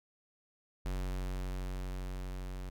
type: tone with level ramp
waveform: square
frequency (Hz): 46.25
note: F#1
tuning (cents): 0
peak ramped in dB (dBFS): -34 to -40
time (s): 0.85-2.7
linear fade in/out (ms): 10
effects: none